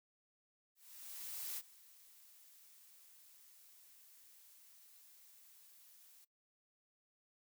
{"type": "noise with ADSR envelope", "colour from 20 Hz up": "blue", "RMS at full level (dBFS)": -43, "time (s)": [0.75, 6.25], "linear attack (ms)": 830, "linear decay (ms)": 37, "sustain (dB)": -20, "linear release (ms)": 11, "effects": ["noise-tail reverb RT60 0.1 s tail -18 dB re dry"]}